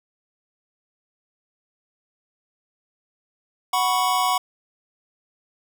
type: chord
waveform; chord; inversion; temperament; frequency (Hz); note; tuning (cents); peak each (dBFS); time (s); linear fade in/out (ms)
square; F# suspended fourth; none; just; 740 / 986.7 / 1110; F#5 / B5 / C#6; 0 / -2 / +2; -24; 3.73-4.38; 5
effects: none